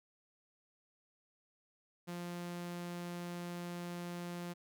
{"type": "tone", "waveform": "sawtooth", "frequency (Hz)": 174.61, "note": "F3", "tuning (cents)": 0, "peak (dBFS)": -37, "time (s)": [2.07, 4.54], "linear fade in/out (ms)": 20, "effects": []}